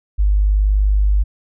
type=tone; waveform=sine; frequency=50.5 Hz; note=G#1; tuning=48 cents flat; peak=-11 dBFS; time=0.18-1.24 s; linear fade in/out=20 ms; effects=none